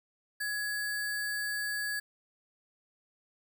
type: tone with sample-and-hold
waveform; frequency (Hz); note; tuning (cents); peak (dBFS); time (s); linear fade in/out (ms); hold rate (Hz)
sine; 1680; G#6; +19; -31; 0.4-2; 10; 6300
effects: none